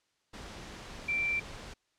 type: tone in noise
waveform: sine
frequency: 2349 Hz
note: D7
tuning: in tune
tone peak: -28 dBFS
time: 1.08-1.4 s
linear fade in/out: 10 ms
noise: pink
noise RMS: -45 dBFS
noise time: 0.33-1.74 s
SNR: +14 dB
effects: white hiss -75 dBFS RMS until 1.98 s + low-pass 6000 Hz 12 dB/octave